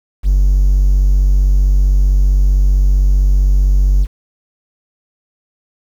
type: tone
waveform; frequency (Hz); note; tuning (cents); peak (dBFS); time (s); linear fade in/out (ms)
triangle; 47.74; G1; -45; -5; 0.23-4.07; 50
effects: tanh soft clip ceiling -1 dBFS + 7-bit